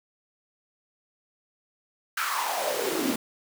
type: noise with high-pass filter sweep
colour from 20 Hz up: pink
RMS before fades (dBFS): -28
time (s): 2.17-3.16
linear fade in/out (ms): 5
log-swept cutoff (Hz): 1500 to 230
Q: 5.3
effects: none